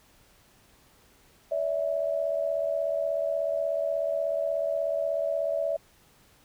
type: tone pair together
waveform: sine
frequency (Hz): 573 / 649.5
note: D5 / E5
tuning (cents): -43 / -26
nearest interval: major second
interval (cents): 217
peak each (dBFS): -28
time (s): 1.51-5.77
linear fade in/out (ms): 10
effects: pink hiss -60 dBFS RMS until 6.44 s